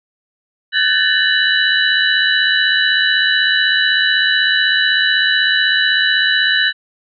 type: tone cluster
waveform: sine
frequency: 1527 / 1715 / 1791 / 2969 / 3938 Hz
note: G6 / A6 / A6 / F#7 / B7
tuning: -46 / -45 / +30 / +5 / -6 cents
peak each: -18 dBFS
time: 0.72-6.73 s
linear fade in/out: 50 ms
effects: none